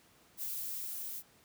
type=noise with level ramp; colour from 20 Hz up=violet; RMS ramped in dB=-38 to -42 dBFS; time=0.37-1.23 s; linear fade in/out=50 ms; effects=pink hiss -64 dBFS RMS until 1.44 s + high-pass 80 Hz 12 dB/octave